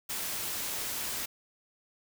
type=noise; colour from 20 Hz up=white; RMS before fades=-35 dBFS; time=0.09-1.26 s; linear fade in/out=10 ms; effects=none